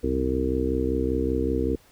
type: harmonic tone with a mistuned harmonic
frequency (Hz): 65.2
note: C2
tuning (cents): -5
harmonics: 1 / 2 / 3 / 4 / 5 / 6 / 7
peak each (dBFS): -28 / -36 / -36 / -28 / -29 / -31 / -28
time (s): 0.03-1.76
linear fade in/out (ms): 10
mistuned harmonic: 1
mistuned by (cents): +98
effects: pink hiss -57 dBFS RMS until 1.91 s